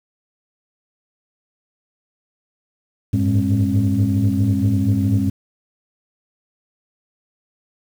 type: tone cluster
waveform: sine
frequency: 97 / 104.9 / 109.4 / 202.8 / 269.4 Hz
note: G2 / G#2 / A2 / G#3 / C#4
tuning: -18 / +18 / -9 / -41 / -49 cents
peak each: -20 dBFS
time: 3.13-5.3 s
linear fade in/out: 10 ms
effects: tanh soft clip ceiling -8 dBFS + 7-bit